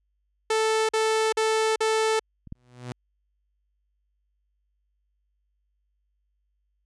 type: tone bursts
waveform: sawtooth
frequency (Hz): 440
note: A4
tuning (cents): 0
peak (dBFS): -17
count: 4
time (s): 0.5-2.195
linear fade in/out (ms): 5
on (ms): 390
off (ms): 45
type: clicks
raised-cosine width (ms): 5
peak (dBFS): -32 / -23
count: 2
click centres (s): 2.473 / 2.524
type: tone with exponential growth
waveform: sawtooth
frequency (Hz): 123.6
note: B2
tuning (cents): +2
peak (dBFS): -26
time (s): 2.55-2.92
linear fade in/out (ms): 0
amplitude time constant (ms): 80
effects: added 50 Hz sine -70 dBFS peak until 6.85 s + resampled to 22050 Hz